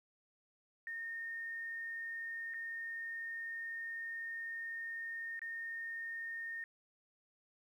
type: tone with dropouts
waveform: sine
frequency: 1834 Hz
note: A#6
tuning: 29 cents flat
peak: -40 dBFS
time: 0.87-6.64 s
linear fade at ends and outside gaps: 1 ms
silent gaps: 2.538-2.542 / 5.393-5.417 s
effects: 12-bit